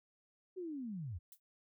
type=linear sweep; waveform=sine; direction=down; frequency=381.7 to 73.1 Hz; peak=-40 dBFS; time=0.56-1.19 s; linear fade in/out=20 ms
type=noise with exponential decay; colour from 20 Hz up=violet; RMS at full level=-50 dBFS; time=1.32-1.4 s; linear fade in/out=2 ms; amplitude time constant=17 ms
effects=none